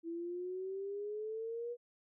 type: exponential sweep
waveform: sine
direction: up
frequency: 329.6 to 484.9 Hz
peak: -38 dBFS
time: 0.03-1.77 s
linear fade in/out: 50 ms
effects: none